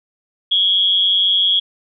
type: tone with amplitude modulation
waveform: sine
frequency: 3322 Hz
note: G#7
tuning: in tune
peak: -9 dBFS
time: 0.51-1.6 s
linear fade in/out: 10 ms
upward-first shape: sine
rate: 190 Hz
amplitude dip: 65%
effects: none